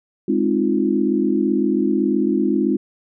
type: chord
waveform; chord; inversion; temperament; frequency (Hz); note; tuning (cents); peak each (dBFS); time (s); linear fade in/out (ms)
sine; F minor seventh; first; equal with one note detuned; 207.7 / 263.4 / 311.1 / 349.2; Ab3 / C4 / Eb4 / F4; 0 / +12 / 0 / 0; -21; 0.28-2.77; 5
effects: none